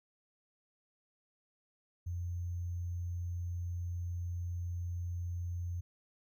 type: tone with sample-and-hold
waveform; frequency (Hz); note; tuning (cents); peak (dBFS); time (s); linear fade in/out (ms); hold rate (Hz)
sine; 87.31; F2; 0; -35; 2.06-5.81; 10; 6300
effects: none